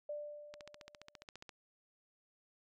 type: tone with exponential decay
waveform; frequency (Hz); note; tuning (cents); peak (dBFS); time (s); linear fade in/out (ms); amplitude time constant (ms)
sine; 591; D5; +11; -38; 0.09-1.24; 5; 250
type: click train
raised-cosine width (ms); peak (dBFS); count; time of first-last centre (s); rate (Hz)
0.2; -32; 15; 0.54-1.492; 14.7
effects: none